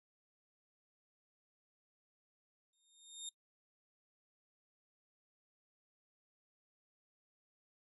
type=tone with exponential growth; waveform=25% pulse; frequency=3673 Hz; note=A#7; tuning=26 cents flat; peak=-38 dBFS; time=2.73-3.29 s; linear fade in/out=2 ms; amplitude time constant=120 ms; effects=noise-tail reverb RT60 0.1 s tail -20 dB re dry + resampled to 32000 Hz